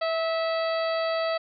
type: harmonic tone with a mistuned harmonic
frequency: 654 Hz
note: E5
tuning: 14 cents flat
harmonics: 1 / 2 / 3 / 4 / 5 / 6 / 7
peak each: -25 / -32 / -36 / -40 / -42 / -41 / -39 dBFS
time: 0.01-1.38 s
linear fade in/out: 10 ms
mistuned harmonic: 2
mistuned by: -17 cents
effects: none

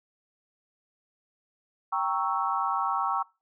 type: chord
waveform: sine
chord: G diminished seventh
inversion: none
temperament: equal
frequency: 784 / 932.3 / 1108.7 / 1318.5 Hz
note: G5 / Bb5 / Db6 / Fb6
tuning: 0 / 0 / 0 / 0 cents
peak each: -31 / -31 / -29 / -31 dBFS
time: 1.92-3.23 s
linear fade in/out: 10 ms
effects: noise-tail reverb RT60 0.3 s tail -24 dB re dry

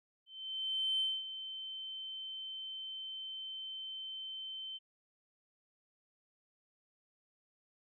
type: tone with ADSR envelope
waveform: sine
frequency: 3088 Hz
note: G7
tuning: 27 cents flat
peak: -29 dBFS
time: 0.26-4.79 s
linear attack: 740 ms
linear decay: 230 ms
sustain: -12 dB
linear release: 28 ms
effects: tanh soft clip ceiling -25 dBFS

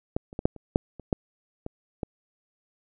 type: clicks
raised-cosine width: 2 ms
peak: -12 / -29 / -17 / -6 / -29 / -6 / -27 / -9 / -20 / -16 dBFS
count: 10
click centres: 0.165 / 0.329 / 0.391 / 0.455 / 0.563 / 0.759 / 0.997 / 1.128 / 1.664 / 2.032 s
effects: none

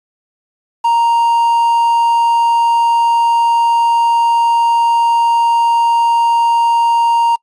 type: tone with quantisation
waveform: triangle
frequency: 932.3 Hz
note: A#5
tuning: in tune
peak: -7 dBFS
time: 0.84-7.36 s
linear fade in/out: 10 ms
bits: 6
effects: noise-tail reverb RT60 0.1 s tail -26 dB re dry + resampled to 24000 Hz

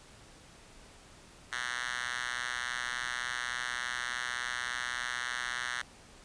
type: tone with high-pass filter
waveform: 5% pulse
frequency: 123.47 Hz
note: B2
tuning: in tune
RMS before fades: -36 dBFS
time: 1.52-5.82 s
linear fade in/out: 5 ms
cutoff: 1800 Hz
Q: 2.8
effects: pink hiss -55 dBFS RMS until 6.24 s + resampled to 22050 Hz

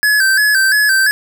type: tone with vibrato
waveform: square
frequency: 1626 Hz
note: G#6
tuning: 37 cents flat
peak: -10 dBFS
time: 0.03-1.11 s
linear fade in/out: 0 ms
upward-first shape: square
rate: 2.9 Hz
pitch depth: 75 cents each way
effects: none

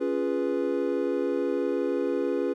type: chord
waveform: triangle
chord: C# dominant seventh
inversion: none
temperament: equal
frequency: 277.2 / 349.2 / 415.3 / 493.9 Hz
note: C#4 / E#4 / G#4 / B4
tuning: 0 / 0 / 0 / 0 cents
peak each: -28 dBFS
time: 0-2.54 s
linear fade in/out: 20 ms
effects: none

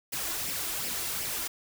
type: noise with flanger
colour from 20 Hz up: white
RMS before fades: -33 dBFS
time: 0.12-1.48 s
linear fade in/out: 10 ms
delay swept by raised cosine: 0.37 to 2.97 ms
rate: 2.7 Hz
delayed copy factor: +0.55
effects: none

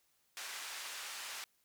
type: band-pass noise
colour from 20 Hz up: pink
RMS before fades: -45 dBFS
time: 0.37-1.44 s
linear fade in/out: 0 ms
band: 1300 to 10000 Hz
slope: 12 dB/octave
effects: white hiss -75 dBFS RMS until 1.64 s

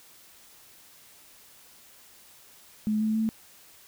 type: tone with pitch steps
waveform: sine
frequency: 214.1 / 217.6 / 221.1 Hz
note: A3 / A3 / A3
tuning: -47 / -19 / +9 cents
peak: -23 dBFS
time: 2.87-3.29 s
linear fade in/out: 0 ms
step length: 140 ms
effects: white hiss -54 dBFS RMS until 3.87 s

